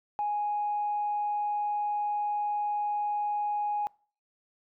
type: tone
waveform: sine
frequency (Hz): 830.6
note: G#5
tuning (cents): 0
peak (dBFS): -26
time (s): 0.19-3.87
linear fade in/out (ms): 0
effects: noise-tail reverb RT60 0.4 s tail -24 dB re dry + tanh soft clip ceiling -22 dBFS